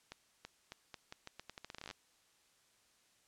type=accelerating click train; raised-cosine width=0.2 ms; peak=-29 dBFS; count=20; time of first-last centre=0.12-1.911 s; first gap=330 ms; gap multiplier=0.82; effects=white hiss -71 dBFS RMS until 3.27 s + low-pass 9000 Hz 12 dB/octave